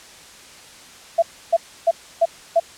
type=tone bursts; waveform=sine; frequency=670 Hz; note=E5; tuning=28 cents sharp; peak=-11 dBFS; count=5; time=1.18-2.6 s; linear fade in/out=10 ms; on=44 ms; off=300 ms; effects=white hiss -43 dBFS RMS until 2.77 s + low-pass 8000 Hz 12 dB/octave